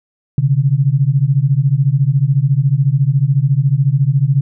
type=beating tone pair; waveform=sine; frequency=130.81 / 144.81 Hz; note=C3 / D3; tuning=0 / -24 cents; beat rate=14 Hz; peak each=-13 dBFS; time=0.38-4.41 s; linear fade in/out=2 ms; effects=none